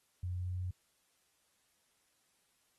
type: tone with pitch steps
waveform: sine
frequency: 90 / 90.52 / 91.05 Hz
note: F#2 / F#2 / F#2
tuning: -47 / -37 / -27 cents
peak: -35 dBFS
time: 0.23-0.71 s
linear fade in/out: 5 ms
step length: 160 ms
effects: white hiss -75 dBFS RMS until 2.78 s + AAC 32 kbps